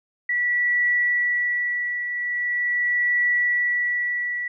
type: tone with tremolo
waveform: sine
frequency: 1949 Hz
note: B6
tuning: 23 cents flat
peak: -17 dBFS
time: 0.29-4.48 s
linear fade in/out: 5 ms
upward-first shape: triangle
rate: 0.42 Hz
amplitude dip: 60%
effects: none